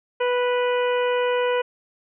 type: harmonic tone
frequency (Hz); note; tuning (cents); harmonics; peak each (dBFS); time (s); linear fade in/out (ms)
492.6; B4; -5; 1 / 2 / 3 / 4 / 5 / 6; -20 / -27 / -31 / -35 / -34 / -35; 0.2-1.62; 10
effects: none